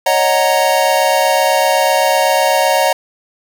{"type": "chord", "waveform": "square", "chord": "D# minor seventh", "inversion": "third", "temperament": "equal", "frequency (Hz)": [554.4, 622.3, 740, 932.3], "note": ["C#5", "D#5", "F#5", "A#5"], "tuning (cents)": [0, 0, 0, 0], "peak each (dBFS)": -17, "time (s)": [0.06, 2.93], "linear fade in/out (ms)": 5, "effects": []}